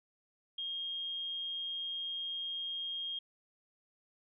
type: tone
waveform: sine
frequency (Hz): 3236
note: G#7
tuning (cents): -46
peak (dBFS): -36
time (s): 0.58-3.19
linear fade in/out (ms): 5
effects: none